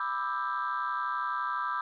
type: chord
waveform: sine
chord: E minor seventh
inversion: second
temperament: just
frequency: 988.9 / 1186.7 / 1318.5 / 1582.2 Hz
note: B5 / D6 / E6 / G6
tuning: +2 / +18 / 0 / +16 cents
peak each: -34 / -32 / -34 / -36 dBFS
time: 0-1.81 s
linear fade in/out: 2 ms
effects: tanh soft clip ceiling -23 dBFS